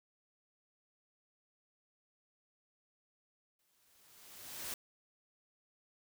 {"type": "noise with exponential growth", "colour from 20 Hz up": "white", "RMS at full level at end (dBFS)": -40, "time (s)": [3.59, 4.74], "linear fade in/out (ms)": 2, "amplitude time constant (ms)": 250, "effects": []}